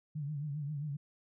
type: tone with vibrato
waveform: sine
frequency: 146.83 Hz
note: D3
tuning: in tune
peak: -35 dBFS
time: 0.15-0.97 s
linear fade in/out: 10 ms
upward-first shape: triangle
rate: 7.5 Hz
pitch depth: 110 cents each way
effects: none